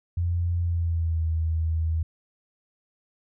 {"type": "tone with pitch glide", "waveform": "sine", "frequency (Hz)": [86.5, 80.71], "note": ["F2", "E2"], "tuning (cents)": [-16, -36], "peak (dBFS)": -22, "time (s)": [0.17, 2.03], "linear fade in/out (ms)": 5, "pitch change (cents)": -120, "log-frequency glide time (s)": [0.61, 1.24], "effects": []}